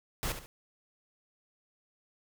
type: noise with echo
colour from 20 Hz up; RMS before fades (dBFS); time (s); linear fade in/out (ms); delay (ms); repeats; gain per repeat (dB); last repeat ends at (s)
pink; -33; 0.23-0.32; 0; 70; 2; -9; 0.46
effects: none